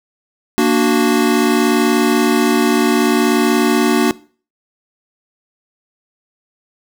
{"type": "chord", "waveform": "square", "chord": "Bb augmented", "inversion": "none", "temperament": "equal", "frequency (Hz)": [233.1, 293.7, 370], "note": ["Bb3", "D4", "F#4"], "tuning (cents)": [0, 0, 0], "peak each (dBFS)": -16, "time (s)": [0.58, 4.11], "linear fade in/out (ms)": 0, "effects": ["noise-tail reverb RT60 0.4 s tail -20 dB re dry"]}